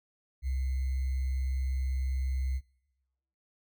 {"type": "tone with sample-and-hold", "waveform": "sine", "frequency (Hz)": 65.41, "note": "C2", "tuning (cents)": 0, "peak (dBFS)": -28, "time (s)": [0.42, 2.61], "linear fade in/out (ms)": 50, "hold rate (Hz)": 2100, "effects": ["noise-tail reverb RT60 1.0 s tail -24 dB re dry"]}